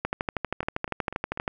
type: two click trains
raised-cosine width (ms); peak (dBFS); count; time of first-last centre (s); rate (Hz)
0.5; -20 / -11; 4 / 19; 0.63-1.374 / 0.05-1.479; 4.03 / 12.6
effects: none